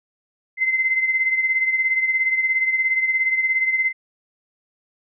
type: beating tone pair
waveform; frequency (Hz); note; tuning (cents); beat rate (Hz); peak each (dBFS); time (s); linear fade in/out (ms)
sine; 2064 / 2081; C7 / C7; -24 / -10; 17; -18 / -25; 0.57-3.93; 50
effects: none